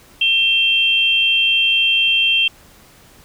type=tone pair together; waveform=sine; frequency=2700 / 3176 Hz; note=E7 / G7; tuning=+41 / +22 cents; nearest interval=minor third; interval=281 cents; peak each=-15 dBFS; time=0.21-2.48 s; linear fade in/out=5 ms; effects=pink hiss -47 dBFS RMS until 3.24 s